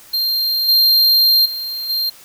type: tone with level steps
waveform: square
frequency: 4186 Hz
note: C8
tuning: in tune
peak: -16 / -10 / -23 / -17 dBFS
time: 0.13-2.1 s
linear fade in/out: 10 ms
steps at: 0.68 / 1.45 / 1.89 s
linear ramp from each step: 10 ms
effects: white hiss -43 dBFS RMS until 2.24 s